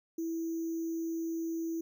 sine tone with sample-and-hold, 329.6 Hz, E4, in tune, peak -32 dBFS, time 0.18-1.81 s, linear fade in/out 5 ms, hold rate 6300 Hz, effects none

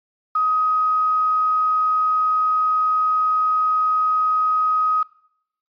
sine tone with quantisation, 1259 Hz, D#6, 20 cents sharp, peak -16 dBFS, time 0.35-5.03 s, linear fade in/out 5 ms, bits 7, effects noise-tail reverb RT60 0.7 s tail -21 dB re dry + resampled to 11025 Hz

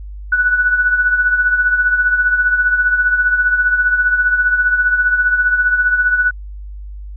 sine tone with tremolo, 1480 Hz, F#6, in tune, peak -8 dBFS, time 0.32-6.31 s, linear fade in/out 5 ms, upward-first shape triangle, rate 15 Hz, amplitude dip 65%, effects added 50 Hz sine -27 dBFS peak until 7.16 s

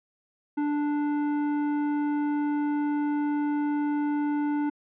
sine tone with tanh clipping, 293.7 Hz, D4, in tune, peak -26 dBFS, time 0.57-4.7 s, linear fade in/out 10 ms, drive 14 dB, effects low-pass 2000 Hz 12 dB/octave

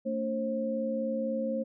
sine tone cluster, 226.4 / 290.3 / 534 Hz, A3 / D4 / C5, +50 / -20 / +35 cents, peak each -32 / -39 / -31 dBFS, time 0.05-1.64 s, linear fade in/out 20 ms, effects none

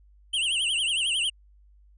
square tone with vibrato, 2960 Hz, F#7, in tune, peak -24 dBFS, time 0.33-1.3 s, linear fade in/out 10 ms, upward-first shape triangle, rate 11 Hz, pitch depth 190 cents each way, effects added 50 Hz sine -53 dBFS peak until 1.97 s + resampled to 24000 Hz

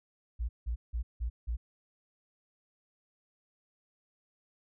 sine tone bursts, 58.3 Hz, A#1, 1 cent sharp, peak -30 dBFS, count 5, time 0.39-1.57 s, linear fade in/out 20 ms, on 100 ms, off 170 ms, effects none

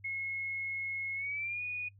sine tone with pitch glide, 2171 to 2465 Hz, C#7 to D#7, -37 to -17 cents, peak -34 dBFS, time 0.04-1.89 s, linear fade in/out 10 ms, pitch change +220 cents, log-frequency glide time 1.15-1.62 s, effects noise-tail reverb RT60 0.1 s tail -24 dB re dry + added 99 Hz sine -56 dBFS peak until 1.99 s

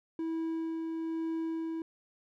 triangle tone with tremolo, 325.7 Hz, E4, 21 cents flat, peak -29 dBFS, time 0.19-1.82 s, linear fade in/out 2 ms, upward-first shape sine, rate 1.1 Hz, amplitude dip 25%, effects none

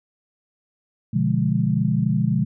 sine chord, B diminished seventh, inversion none, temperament equal, 123.47 / 146.83 / 174.61 / 207.7 Hz, B2 / D3 / F3 / Ab3, 0 / 0 / 0 / 0 cents, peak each -23 dBFS, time 1.13-2.45 s, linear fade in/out 10 ms, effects none

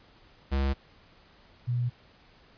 square / sine tone pair in turn, 68.2 / 121.81 Hz, C#2 / B2, -28 / -23 cents, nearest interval minor seventh, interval 1005 cents, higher second, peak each -25 dBFS, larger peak neither, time 0.51-0.74 / 1.67-1.9 s, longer neither, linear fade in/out 20 ms, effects pink hiss -58 dBFS RMS until 2.57 s + resampled to 11025 Hz

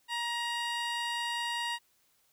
15% pulse tone with low-pass filter, 945 Hz, A#5, 23 cents sharp, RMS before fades -34 dBFS, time 0.08-1.79 s, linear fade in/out 50 ms, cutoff 8400 Hz, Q 0.83, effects white hiss -70 dBFS RMS until 2.32 s

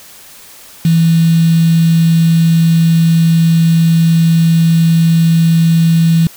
sine tone with quantisation, 164.81 Hz, E3, in tune, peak -6 dBFS, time 0.85-6.27 s, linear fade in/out 2 ms, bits 4, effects white hiss -37 dBFS RMS until 6.36 s

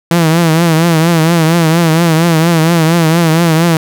sawtooth tone with vibrato, 164.81 Hz, E3, in tune, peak -3 dBFS, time 0.11-3.77 s, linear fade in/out 2 ms, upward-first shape triangle, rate 4.3 Hz, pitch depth 100 cents each way, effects none

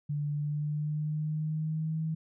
sine tone with pitch glide, 146.83 to 159.2 Hz, D3 to D#3, 0 to +40 cents, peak -29 dBFS, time 0.09-2.15 s, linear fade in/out 10 ms, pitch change +140 cents, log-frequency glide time 0.32-2.02 s, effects none

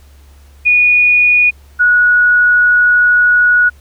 sine tone pair in turn, 2457 / 1460.9 Hz, D#7 / F#6, -22 / -22 cents, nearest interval major sixth, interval 900 cents, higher first, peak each -6 dBFS, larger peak neither, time 0.65-1.51 / 1.79-3.7 s, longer second, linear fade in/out 20 ms, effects added 70 Hz sine -39 dBFS peak until 3.8 s + pink hiss -50 dBFS RMS until 3.8 s

